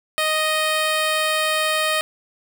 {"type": "tone", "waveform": "10% pulse", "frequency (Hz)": 622.3, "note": "D#5", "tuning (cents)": 0, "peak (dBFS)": -10, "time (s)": [0.18, 2.01], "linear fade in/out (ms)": 0, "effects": []}